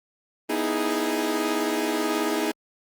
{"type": "chord", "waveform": "sawtooth", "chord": "E major seventh", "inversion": "second", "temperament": "equal with one note detuned", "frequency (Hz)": [244.2, 311.1, 329.6, 415.3], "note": ["B3", "D#4", "E4", "G#4"], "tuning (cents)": [-19, 0, 0, 0], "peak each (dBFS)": [-28, -23, -27, -24], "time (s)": [0.49, 2.52], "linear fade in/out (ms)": 10, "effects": ["Opus 32 kbps"]}